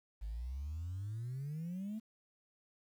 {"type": "exponential sweep", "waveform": "sine", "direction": "up", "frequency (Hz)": [50.3, 225], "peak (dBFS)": -37, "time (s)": [0.21, 2], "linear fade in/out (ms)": 20, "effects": ["tanh soft clip ceiling -36 dBFS", "11-bit"]}